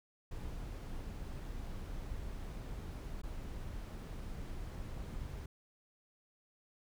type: noise with dropouts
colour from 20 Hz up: brown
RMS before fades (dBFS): -43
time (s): 0.31-5.46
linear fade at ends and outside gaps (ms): 5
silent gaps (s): 3.218-3.233
effects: none